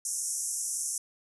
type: band-pass noise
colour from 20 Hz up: white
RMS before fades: -33 dBFS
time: 0.05-0.98 s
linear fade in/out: 2 ms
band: 5600 to 11000 Hz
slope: 96 dB/octave
effects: none